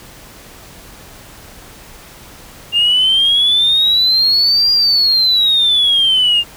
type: exponential two-way sweep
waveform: sine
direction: up then down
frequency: 2794 to 4819 to 2794 Hz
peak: -8 dBFS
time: 2.72-6.44 s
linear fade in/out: 50 ms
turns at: 4.72 s
effects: tanh soft clip ceiling -5 dBFS + pink hiss -38 dBFS RMS until 6.56 s